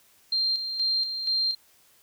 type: tone with tremolo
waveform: sine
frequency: 4178 Hz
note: C8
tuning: 3 cents flat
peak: -22 dBFS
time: 0.32-1.55 s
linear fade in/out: 5 ms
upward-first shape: square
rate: 2.1 Hz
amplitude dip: 55%
effects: white hiss -60 dBFS RMS until 2.02 s